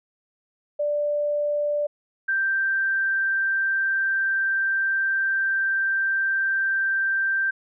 sine tone pair in turn, 588 / 1569.8 Hz, D5 / G6, +2 / +2 cents, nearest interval octave + perfect fourth, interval 1700 cents, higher second, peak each -21 / -20 dBFS, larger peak second, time 0.79-1.87 / 2.28-7.51 s, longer second, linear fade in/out 10 ms, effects none

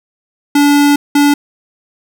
square tone bursts at uneven times, 288.2 Hz, D4, 33 cents flat, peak -7 dBFS, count 2, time 0.55-0.96 / 1.15-1.34 s, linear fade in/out 5 ms, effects none

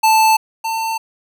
square tone pair in turn, 880 / 896.4 Hz, A5 / A5, 0 / +32 cents, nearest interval unison, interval 32 cents, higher second, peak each -10 / -19 dBFS, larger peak first, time 0.03-0.37 / 0.64-0.98 s, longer neither, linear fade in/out 10 ms, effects none

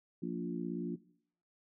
harmonic tone with a mistuned harmonic, 58.27 Hz, A#1, in tune, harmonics 3 / 4 / 5 / 6, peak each -39 / -41 / -40 / -42 dBFS, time 0.22-0.96 s, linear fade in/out 10 ms, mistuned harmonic 3, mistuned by +24 cents, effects noise-tail reverb RT60 0.6 s tail -18 dB re dry

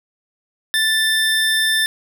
square tone pair together, 1760 / 3592 Hz, A6 / A7, 0 / +35 cents, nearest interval octave, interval 1235 cents, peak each -18 / -19 dBFS, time 0.74-1.86 s, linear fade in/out 0 ms, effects none

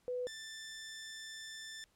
sine / 15% pulse tone pair in turn, 497 / 1771.1 Hz, B4 / A6, +11 / +11 cents, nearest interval octave + minor seventh, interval 2200 cents, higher second, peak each -35 / -39 dBFS, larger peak first, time 0.08-0.27 / 0.27-1.84 s, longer second, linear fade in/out 0 ms, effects pink hiss -73 dBFS RMS until 1.95 s + low-pass 12000 Hz 12 dB/octave

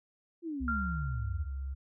sine exponential sweep, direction down, 349.2 to 73.42 Hz, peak -34 dBFS, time 0.42-1.49 s, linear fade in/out 50 ms
sine tone with pitch glide, 68 to 67.61 Hz, C#2 to C#2, -33 to -43 cents, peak -34 dBFS, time 0.6-1.75 s, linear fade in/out 20 ms, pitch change -10 cents, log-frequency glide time 1-1.26 s
sine tone with exponential decay, 1385 Hz, F6, 15 cents flat, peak -29 dBFS, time 0.68-1.74 s, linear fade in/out 2 ms, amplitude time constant 230 ms
effects none

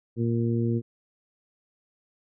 harmonic tone, 116.54 Hz, A#2, in tune, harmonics 1 / 2 / 3 / 4, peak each -25 / -27 / -30 / -36 dBFS, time 0.16-0.82 s, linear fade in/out 50 ms, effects none

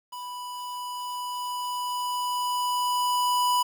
square tone with level ramp, 987.8 Hz, B5, in tune, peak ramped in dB -36 to -21 dBFS, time 0.12-3.63 s, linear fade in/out 10 ms, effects 9-bit

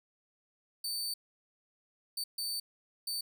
sawtooth tone bursts at uneven times, 4560 Hz, C#8, 48 cents sharp, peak -31 dBFS, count 4, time 0.84-1.14 / 2.17-2.24 / 2.38-2.6 / 3.07-3.21 s, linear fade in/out 5 ms, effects none

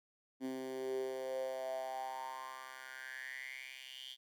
10% pulse tone with high-pass filter sweep, 130.81 Hz, C3, in tune, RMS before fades -43 dBFS, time 0.4-4.17 s, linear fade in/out 50 ms, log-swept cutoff 270 to 3300 Hz, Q 7.6, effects none

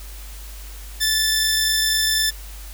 sawtooth tone cluster, 1752 / 3552 / 5280 Hz, A6 / A7 / E8, -8 / +16 / +2 cents, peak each -19 dBFS, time 1-2.31 s, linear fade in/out 20 ms, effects added 50 Hz sine -34 dBFS peak until 2.73 s + white hiss -42 dBFS RMS until 2.73 s

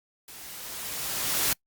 white noise with level ramp, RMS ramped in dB -45 to -24 dBFS, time 0.28-1.53 s, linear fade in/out 2 ms, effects noise-tail reverb RT60 0.1 s tail -26 dB re dry + Opus 48 kbps

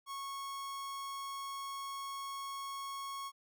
45% pulse tone, 1100 Hz, C#6, 14 cents flat, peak -40 dBFS, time 0.06-3.32 s, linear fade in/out 50 ms, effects none

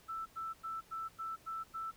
sine tone bursts, 1324 Hz, E6, 7 cents sharp, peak -38 dBFS, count 7, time 0.08-1.916 s, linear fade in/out 20 ms, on 180 ms, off 96 ms, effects pink hiss -63 dBFS RMS until 1.96 s

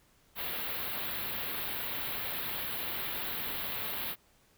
white band-stop noise, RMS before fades -36 dBFS, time 0.35-4.16 s, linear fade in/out 50 ms, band 4100 to 12000 Hz, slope 48 dB/octave, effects pink hiss -66 dBFS RMS until 4.57 s

